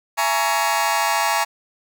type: chord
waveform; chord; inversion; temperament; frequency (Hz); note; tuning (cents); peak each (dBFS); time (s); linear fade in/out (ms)
sawtooth; A# half-diminished seventh; second; just; 671.3 / 839.1 / 932.3 / 1118.8; E5 / G#5 / A#5 / C#6; +31 / +18 / 0 / +16; -22 / -18 / -19 / -20; 0.17-1.45; 20
effects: none